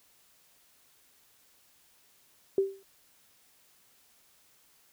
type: tone with exponential decay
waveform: sine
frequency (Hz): 389.6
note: G4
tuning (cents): -11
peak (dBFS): -19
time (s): 2.58-2.83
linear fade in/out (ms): 2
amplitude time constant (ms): 53
effects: white hiss -64 dBFS RMS until 4.92 s